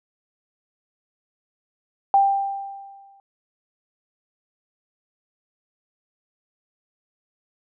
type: tone with exponential decay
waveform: sine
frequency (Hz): 790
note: G5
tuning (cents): +13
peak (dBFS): -11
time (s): 2.14-3.2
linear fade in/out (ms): 1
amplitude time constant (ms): 230
effects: none